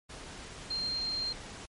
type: tone in noise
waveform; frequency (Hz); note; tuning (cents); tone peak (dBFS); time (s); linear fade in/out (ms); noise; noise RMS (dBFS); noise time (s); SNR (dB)
sine; 4186; C8; 0; -31; 0.7-1.33; 10; pink; -45; 0.09-1.66; +11
effects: low-pass 9000 Hz 12 dB/octave + MP3 48 kbps